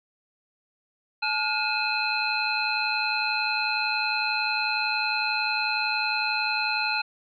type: tone cluster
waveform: sine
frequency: 856 / 1430 / 2500 / 2611 / 4113 Hz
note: A5 / F6 / D#7 / E7 / C8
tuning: -48 / +41 / +8 / -17 / -30 cents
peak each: -30 dBFS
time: 1.22-7.02 s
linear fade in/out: 10 ms
effects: none